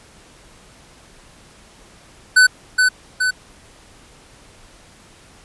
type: tone with echo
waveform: square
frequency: 1505 Hz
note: F#6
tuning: 29 cents sharp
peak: -8 dBFS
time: 2.36-2.47 s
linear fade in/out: 10 ms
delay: 420 ms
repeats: 2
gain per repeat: -4 dB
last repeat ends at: 3.31 s
effects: pink hiss -47 dBFS RMS until 5.44 s + resampled to 24000 Hz